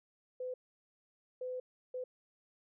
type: tone bursts at uneven times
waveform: sine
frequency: 506 Hz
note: B4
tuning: 42 cents sharp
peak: -37 dBFS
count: 3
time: 0.4-0.54 / 1.41-1.6 / 1.94-2.04 s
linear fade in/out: 5 ms
effects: none